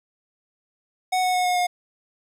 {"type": "tone with pitch steps", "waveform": "square", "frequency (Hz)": [740, 734, 728.1, 722.3, 716.4], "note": ["F#5", "F#5", "F#5", "F#5", "F5"], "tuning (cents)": [0, -14, -28, -42, 44], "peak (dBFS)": -20, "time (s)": [1.12, 1.67], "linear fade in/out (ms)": 10, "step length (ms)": 110, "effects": ["low-pass 12000 Hz 12 dB/octave", "10-bit"]}